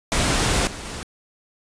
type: noise with level steps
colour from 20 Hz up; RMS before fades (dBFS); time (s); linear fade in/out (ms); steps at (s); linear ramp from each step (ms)
pink; -20 / -34 / -32; 0.12-1.03; 0; 0.67 / 0.85; 2
effects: resampled to 22050 Hz